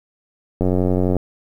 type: click train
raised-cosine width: 2 ms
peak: -6 dBFS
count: 52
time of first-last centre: 0.61-1.167 s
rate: 91.6 Hz
effects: 8-bit